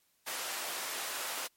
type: high-pass noise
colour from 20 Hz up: pink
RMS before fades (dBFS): -38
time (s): 0.26-1.48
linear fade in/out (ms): 20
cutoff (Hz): 690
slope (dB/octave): 12
effects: white hiss -72 dBFS RMS until 1.56 s + MP3 64 kbps